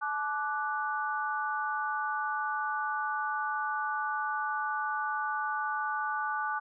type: chord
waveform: sine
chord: D major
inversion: second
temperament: equal with one note detuned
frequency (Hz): 860.9 / 1174.7 / 1480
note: A5 / D6 / F#6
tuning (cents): -38 / 0 / 0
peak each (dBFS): -34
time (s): 0.01-6.6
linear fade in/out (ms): 20
effects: none